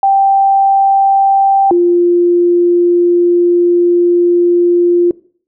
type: tone pair in turn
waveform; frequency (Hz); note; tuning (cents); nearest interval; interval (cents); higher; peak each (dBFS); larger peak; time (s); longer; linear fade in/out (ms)
sine; 784 / 349.2; G5 / F4; 0 / 0; octave + major second; 1400; first; -6; neither; 0.03-1.71 / 1.71-5.11; second; 2
effects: noise-tail reverb RT60 0.5 s tail -21 dB re dry